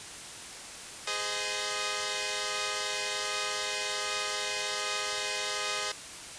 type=chord; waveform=5% pulse; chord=Ab major; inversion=none; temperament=equal with one note detuned; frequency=415.3 / 513.4 / 622.3 Hz; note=Ab4 / C5 / Eb5; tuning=0 / -33 / 0 cents; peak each=-24 dBFS; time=1.07-5.92 s; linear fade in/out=5 ms; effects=white hiss -43 dBFS RMS until 6.38 s + resampled to 22050 Hz